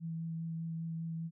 sine tone with vibrato, 164.1 Hz, E3, 8 cents flat, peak -36 dBFS, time 0-1.31 s, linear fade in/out 50 ms, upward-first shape sine, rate 5 Hz, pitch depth 11 cents each way, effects none

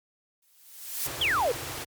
blue noise with exponential growth, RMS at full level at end -27 dBFS, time 0.42-1.07 s, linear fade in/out 5 ms, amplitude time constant 140 ms
pink band-stop noise, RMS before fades -35 dBFS, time 1.05-1.85 s, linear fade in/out 20 ms, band 150 to 260 Hz, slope 96 dB/octave
sine exponential sweep, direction down, 3493 to 440 Hz, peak -22 dBFS, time 1.21-1.52 s, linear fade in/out 5 ms
effects high-pass 80 Hz 12 dB/octave + MP3 96 kbps

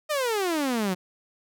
sawtooth exponential sweep, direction down, 626 to 176.7 Hz, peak -20 dBFS, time 0.09-0.95 s, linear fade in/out 20 ms, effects none

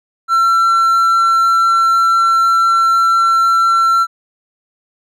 triangle tone, 1351 Hz, E6, 42 cents sharp, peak -7 dBFS, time 0.28-4.07 s, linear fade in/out 50 ms, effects none

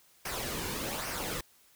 pink noise with flanger, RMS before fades -36 dBFS, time 0.25-1.41 s, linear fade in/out 5 ms, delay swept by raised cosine 0.26 to 1.56 ms, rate 1.2 Hz, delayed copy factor -0.55, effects white hiss -63 dBFS RMS until 1.75 s

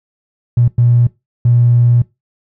triangle tone bursts at uneven times, 120.2 Hz, B2, 46 cents flat, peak -3 dBFS, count 3, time 0.57-0.68 / 0.78-1.07 / 1.45-2.02 s, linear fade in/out 5 ms, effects noise-tail reverb RT60 0.2 s tail -23 dB re dry + tanh soft clip ceiling -4 dBFS

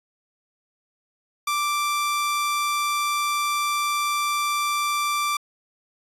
sawtooth tone, 1174.7 Hz, D6, in tune, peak -18 dBFS, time 1.47-5.37 s, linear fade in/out 5 ms, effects resampled to 32000 Hz

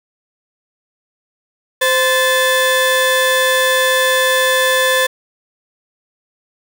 30% pulse tone pair together, 519.1 / 1746 Hz, C5 / A6, -14 / -14 cents, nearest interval octave + major sixth, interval 2100 cents, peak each -12 dBFS, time 1.81-5.07 s, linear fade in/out 10 ms, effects 7-bit

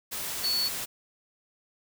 sine tone in noise, 4435 Hz, C#8, in tune, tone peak -25 dBFS, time 0.43-0.69 s, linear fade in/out 20 ms, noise white, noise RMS -34 dBFS, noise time 0.11-0.86 s, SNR +6 dB, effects none

